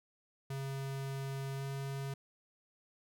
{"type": "tone with pitch glide", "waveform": "square", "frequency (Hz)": [136.2, 137.23], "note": ["C#3", "C#3"], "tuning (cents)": [-30, -17], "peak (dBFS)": -38, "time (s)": [0.5, 2.14], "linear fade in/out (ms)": 5, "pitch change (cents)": 13, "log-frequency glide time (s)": [1.56, 1.63], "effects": []}